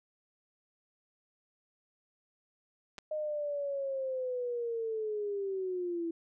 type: clicks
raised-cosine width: 0.2 ms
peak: -27 dBFS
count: 2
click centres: 2.982 / 2.987 s
type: linear sweep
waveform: sine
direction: down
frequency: 618 to 329.6 Hz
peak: -32 dBFS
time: 3.11-6.11 s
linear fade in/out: 5 ms
effects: none